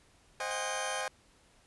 20% pulse chord, Ab dominant seventh, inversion first, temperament equal with one note detuned, 523.3 / 622.3 / 740 / 811.6 Hz, C5 / Eb5 / Gb5 / Ab5, 0 / 0 / 0 / -40 cents, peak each -34 / -35 / -37 / -33 dBFS, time 0.4-1.08 s, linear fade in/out 2 ms
15% pulse tone, 3139 Hz, G7, 2 cents sharp, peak -32 dBFS, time 0.51-1.01 s, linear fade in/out 0 ms
effects pink hiss -64 dBFS RMS until 1.66 s + resampled to 24000 Hz

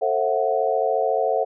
sine chord, F# half-diminished seventh, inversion first, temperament just, 444 / 532.8 / 666 / 740 Hz, A4 / C5 / E5 / F#5, +16 / +31 / +18 / 0 cents, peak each -24 dBFS, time 0.01-1.45 s, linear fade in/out 20 ms, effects none

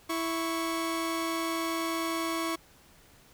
sawtooth tone pair together, 329.6 / 1108.6 Hz, E4 / C#6, 0 / 0 cents, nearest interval octave + major sixth, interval 2100 cents, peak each -27 / -30 dBFS, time 0.09-2.56 s, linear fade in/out 10 ms, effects pink hiss -58 dBFS RMS until 3.33 s

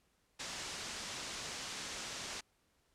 white low-pass noise, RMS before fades -44 dBFS, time 0.39-2.41 s, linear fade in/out 10 ms, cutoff 7200 Hz, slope 24 dB/octave, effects pink hiss -75 dBFS RMS until 2.94 s + low-pass 12000 Hz 12 dB/octave

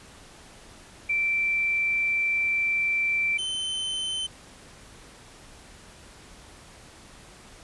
sine / 45% pulse tone pair in turn, 2341 / 3071 Hz, D7 / G7, -6 / -36 cents, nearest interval perfect fourth, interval 470 cents, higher second, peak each -22 / -27 dBFS, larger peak first, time 1.09-3.38 / 3.38-4.27 s, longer first, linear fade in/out 10 ms, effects pink hiss -49 dBFS RMS until 7.63 s + resampled to 24000 Hz

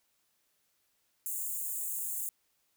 white high-pass noise, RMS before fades -36 dBFS, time 1.26-2.29 s, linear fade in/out 0 ms, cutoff 6800 Hz, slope 96 dB/octave, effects white hiss -75 dBFS RMS until 2.76 s

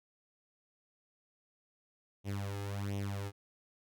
sawtooth tone with flanger, 100 Hz, G2, 35 cents sharp, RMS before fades -38 dBFS, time 2.24-3.32 s, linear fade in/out 50 ms, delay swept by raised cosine 0.32 to 2.42 ms, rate 1.4 Hz, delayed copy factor +0.75, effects none

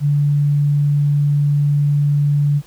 sine tone, 144.9 Hz, D3, 23 cents flat, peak -12 dBFS, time 0-2.62 s, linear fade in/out 50 ms, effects pink hiss -48 dBFS RMS until 2.66 s

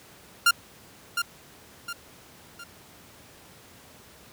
sawtooth tone with echo, 1396.9 Hz, F6, in tune, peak -12 dBFS, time 0.46-0.51 s, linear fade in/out 5 ms, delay 710 ms, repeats 3, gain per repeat -8 dB, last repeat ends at 2.64 s, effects pink hiss -51 dBFS RMS until 4.32 s + high-pass 80 Hz 12 dB/octave

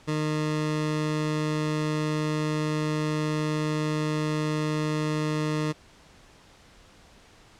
20% pulse tone, 153.2 Hz, D#3, 27 cents flat, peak -20 dBFS, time 0.07-5.73 s, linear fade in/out 20 ms, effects pink hiss -54 dBFS RMS until 7.59 s + low-pass 7000 Hz 12 dB/octave

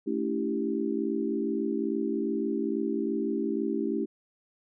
sine chord, A dominant seventh, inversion none, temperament equal with one note detuned, 220 / 283.5 / 329.6 / 392 Hz, A3 / C#4 / E4 / G4, 0 / +39 / 0 / 0 cents, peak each -32 dBFS, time 0.06-4.06 s, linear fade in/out 20 ms, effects none

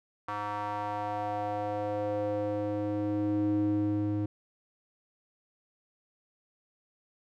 square tone with band-pass filter sweep, 103.83 Hz, G#2, in tune, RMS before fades -31 dBFS, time 0.28-4.26 s, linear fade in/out 5 ms, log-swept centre 1100 to 240 Hz, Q 3.1, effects none

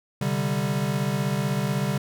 square chord, C suspended second, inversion none, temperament equal, 130.81 / 146.83 / 196 Hz, C3 / D3 / G3, 0 / 0 / 0 cents, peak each -29 / -28 / -28 dBFS, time 0.21-1.98 s, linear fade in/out 5 ms, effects none

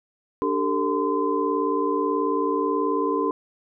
sine tone cluster, 293.7 / 391.9 / 450.3 / 1026 Hz, D4 / G4 / A4 / C6, 0 / 0 / +40 / -34 cents, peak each -26 dBFS, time 0.42-3.31 s, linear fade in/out 0 ms, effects none

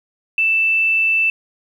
sine tone, 2651 Hz, E7, 9 cents sharp, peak -13 dBFS, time 0.38-1.3 s, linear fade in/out 2 ms, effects 8-bit

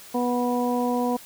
harmonic tone, 244.9 Hz, B3, 14 cents flat, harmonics 1 / 2 / 3 / 4, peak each -24 / -27 / -29 / -30 dBFS, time 0.14-1.17 s, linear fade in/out 10 ms, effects white hiss -45 dBFS RMS until 1.25 s

